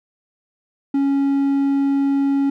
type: tone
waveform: triangle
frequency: 277.2 Hz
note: C#4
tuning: in tune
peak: -13 dBFS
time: 0.94-2.5 s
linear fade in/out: 5 ms
effects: none